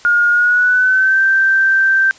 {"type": "tone with pitch glide", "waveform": "sine", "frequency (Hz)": [1426, 1564.1], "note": ["F6", "G6"], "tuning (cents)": [36, -4], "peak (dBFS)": -9, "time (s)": [0.05, 2.11], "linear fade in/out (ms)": 0, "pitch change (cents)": 160, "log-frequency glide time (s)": [0.3, 1.21], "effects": ["white hiss -42 dBFS RMS until 2.18 s", "resampled to 16000 Hz"]}